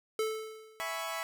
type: tone with exponential decay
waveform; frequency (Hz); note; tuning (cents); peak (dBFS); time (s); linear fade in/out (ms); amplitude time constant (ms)
square; 437.7; A4; -9; -28; 0.19-0.98; 2; 170
type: chord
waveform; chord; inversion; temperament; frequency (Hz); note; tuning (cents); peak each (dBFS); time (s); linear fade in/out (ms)
20% pulse; C# minor seventh; first; equal; 659.3 / 830.6 / 987.8 / 1108.7; E5 / G#5 / B5 / C#6; 0 / 0 / 0 / 0; -33 / -38 / -37 / -36; 0.8-1.23; 0
effects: none